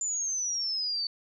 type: exponential sweep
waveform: sine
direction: down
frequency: 7160 to 4500 Hz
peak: -28 dBFS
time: 0.01-1.07 s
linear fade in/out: 2 ms
effects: none